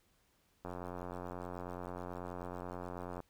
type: click train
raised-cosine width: 1 ms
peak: -29 dBFS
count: 229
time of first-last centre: 0.65-3.203 s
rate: 89.3 Hz
effects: pink hiss -73 dBFS RMS until 3.29 s